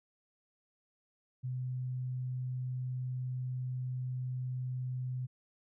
sine tone, 127.1 Hz, C3, 50 cents flat, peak -34 dBFS, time 1.43-5.27 s, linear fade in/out 20 ms, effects none

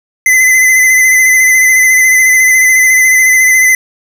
square tone with vibrato, 2034 Hz, C7, 50 cents flat, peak -5 dBFS, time 0.26-3.75 s, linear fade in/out 2 ms, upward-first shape sine, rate 14 Hz, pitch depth 32 cents each way, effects none

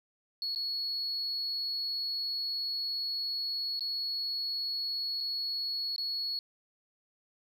sine tone with dropouts, 4363 Hz, C#8, 28 cents flat, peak -30 dBFS, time 0.42-6.39 s, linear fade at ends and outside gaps 1 ms, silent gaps 0.549-0.559 / 3.794-3.807 / 5.205-5.208 / 5.962-5.981 s, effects tanh soft clip ceiling -28 dBFS

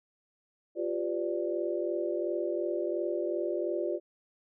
sine chord, G dominant seventh, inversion third, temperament equal with one note detuned, 349.2 / 392 / 505.7 / 587.3 Hz, F4 / G4 / B4 / D5, 0 / 0 / +41 / 0 cents, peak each -32 / -36 / -38 / -34 dBFS, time 0.75-4 s, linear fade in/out 50 ms, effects none

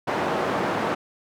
white band-pass noise, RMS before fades -25 dBFS, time 0.07-0.95 s, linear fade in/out 10 ms, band 170 to 960 Hz, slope 12 dB/octave, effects none

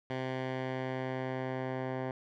10% pulse tone with low-pass filter sweep, 130 Hz, C3, 11 cents flat, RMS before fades -36 dBFS, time 0.1-2.11 s, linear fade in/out 2 ms, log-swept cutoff 2800 to 1500 Hz, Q 1, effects none

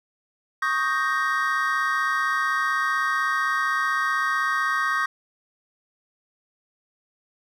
triangle chord, Eb dominant seventh, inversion third, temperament equal, 1108.7 / 1244.5 / 1568 / 1864.7 Hz, Db6 / Eb6 / G6 / Bb6, 0 / 0 / 0 / 0 cents, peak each -25 dBFS, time 0.62-5.06 s, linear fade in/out 5 ms, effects none

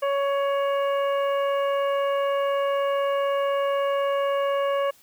harmonic tone with a mistuned harmonic, 558 Hz, C#5, 11 cents sharp, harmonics 1 / 2 / 3 / 4 / 5, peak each -22 / -28 / -37 / -41 / -39 dBFS, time 0.02-4.91 s, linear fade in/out 10 ms, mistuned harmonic 5, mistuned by +25 cents, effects white hiss -56 dBFS RMS until 5.02 s

